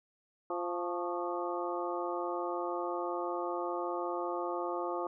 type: harmonic tone with a mistuned harmonic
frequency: 174.61 Hz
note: F3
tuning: in tune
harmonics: 2 / 3 / 4 / 5 / 6 / 7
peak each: -37 / -39 / -40 / -41 / -42 / -42 dBFS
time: 0.5-5.07 s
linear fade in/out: 2 ms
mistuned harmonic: 6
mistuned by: +90 cents
effects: none